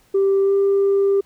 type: tone with pitch glide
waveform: sine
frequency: 391.4 to 395.7 Hz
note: G4 to G4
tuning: -3 to +16 cents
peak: -12 dBFS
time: 0.14-1.21 s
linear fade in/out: 10 ms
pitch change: +19 cents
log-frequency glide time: 0.43-0.53 s
effects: tanh soft clip ceiling -11 dBFS + pink hiss -57 dBFS RMS until 1.25 s

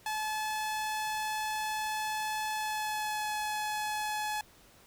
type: tone with pitch glide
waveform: sawtooth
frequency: 861 to 850.1 Hz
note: A5 to G#5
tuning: -38 to +40 cents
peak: -28 dBFS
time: 0.06-4.41 s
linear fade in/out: 2 ms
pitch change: -22 cents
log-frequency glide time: 2.52-3.31 s
effects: pink hiss -59 dBFS RMS until 4.86 s

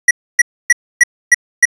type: tone bursts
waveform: square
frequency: 1933 Hz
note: B6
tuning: 38 cents flat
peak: -4 dBFS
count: 6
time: 0.08-1.654 s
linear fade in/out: 5 ms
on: 29 ms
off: 280 ms
effects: resampled to 22050 Hz

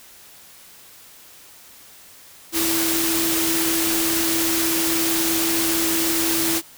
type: tone in noise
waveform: sine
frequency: 329.6 Hz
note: E4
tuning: in tune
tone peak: -23 dBFS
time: 2.52-6.62 s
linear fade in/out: 50 ms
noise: white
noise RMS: -22 dBFS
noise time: 2.52-6.62 s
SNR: -4 dB
effects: white hiss -46 dBFS RMS until 6.77 s

